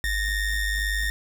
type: ring-modulated tone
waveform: square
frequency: 898 Hz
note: A5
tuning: 35 cents sharp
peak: -21 dBFS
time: 0.04-1.1 s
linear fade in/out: 0 ms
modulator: 949 Hz
effects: none